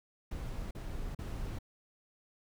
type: noise bursts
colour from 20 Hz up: brown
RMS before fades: -39 dBFS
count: 3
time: 0.31-1.588 s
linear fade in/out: 5 ms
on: 400 ms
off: 39 ms
effects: none